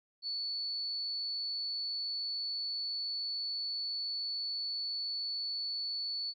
sine tone, 4447 Hz, C#8, 5 cents sharp, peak -34 dBFS, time 0.22-6.34 s, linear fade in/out 50 ms, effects none

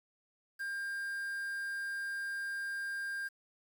triangle tone with quantisation, 1600 Hz, G6, 35 cents sharp, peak -34 dBFS, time 0.59-3.29 s, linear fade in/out 20 ms, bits 9, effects none

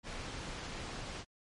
pink noise, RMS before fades -42 dBFS, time 0.03-1.25 s, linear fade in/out 50 ms, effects low-pass 6000 Hz 12 dB/octave + MP3 48 kbps

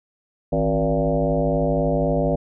sine tone with frequency modulation, 370.3 Hz, F#4, 1 cent sharp, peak -17 dBFS, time 0.52-2.36 s, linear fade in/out 10 ms, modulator 104 Hz, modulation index 2.9, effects none

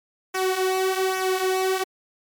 sawtooth tone with flanger, 376.3 Hz, F#4, 29 cents sharp, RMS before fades -23 dBFS, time 0.34-1.84 s, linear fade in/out 10 ms, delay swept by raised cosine 0.23 to 4.73 ms, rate 1.2 Hz, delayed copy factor -0.65, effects MP3 96 kbps

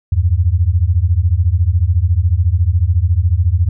sine beating tone pair, 80.6 / 94.6 Hz, E2 / F#2, -38 / +39 cents, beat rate 14 Hz, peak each -13 dBFS, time 0.12-3.69 s, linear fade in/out 5 ms, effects none

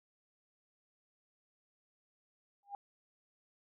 sine tone with exponential growth, 806 Hz, G5, 48 cents sharp, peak -36 dBFS, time 2.63-2.75 s, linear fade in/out 1 ms, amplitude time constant 24 ms, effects none

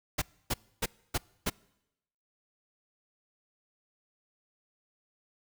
pink noise bursts, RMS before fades -29 dBFS, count 5, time 0.18-1.5 s, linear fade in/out 10 ms, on 40 ms, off 280 ms, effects noise-tail reverb RT60 0.9 s tail -25 dB re dry

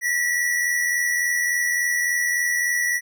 square tone pair together, 1864.7 / 1948.2 Hz, A#6 / B6, 0 / -24 cents, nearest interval minor second, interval 76 cents, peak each -29 / -21 dBFS, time 0.01-3.01 s, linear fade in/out 50 ms, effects none

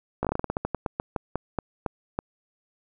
slowing click train, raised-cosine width 1 ms, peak -12 dBFS, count 19, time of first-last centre 0.23-2.19 s, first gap 17 ms, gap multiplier 1.19, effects none

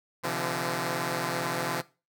5% pulse tone cluster, 128.6 / 146.4 / 170 Hz, C3 / D3 / F3, -30 / -5 / -46 cents, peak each -22 / -24 / -20 dBFS, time 0.23-1.82 s, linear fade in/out 20 ms, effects noise-tail reverb RT60 0.3 s tail -19 dB re dry

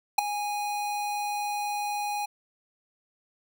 square tone with ADSR envelope, 826 Hz, G#5, 10 cents flat, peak -14 dBFS, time 0.18-2.26 s, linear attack 8 ms, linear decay 6 ms, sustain -15 dB, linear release 11 ms, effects none

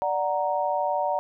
sine chord, D augmented, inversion none, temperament equal, 587.3 / 740 / 932.3 Hz, D5 / F#5 / A#5, 0 / 0 / 0 cents, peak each -27 dBFS, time 0.02-1.19 s, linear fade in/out 0 ms, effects none

